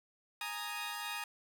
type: chord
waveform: 15% pulse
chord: Ab suspended second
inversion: none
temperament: equal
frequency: 830.6 / 932.3 / 1244.5 Hz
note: Ab5 / Bb5 / Eb6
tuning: 0 / 0 / 0 cents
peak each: -37 / -36 / -37 dBFS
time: 0.41-1.24 s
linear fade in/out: 2 ms
effects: none